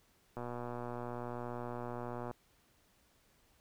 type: click train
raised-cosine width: 1 ms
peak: -28 dBFS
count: 236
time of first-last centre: 0.37-2.312 s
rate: 121 Hz
effects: pink hiss -70 dBFS RMS until 3.6 s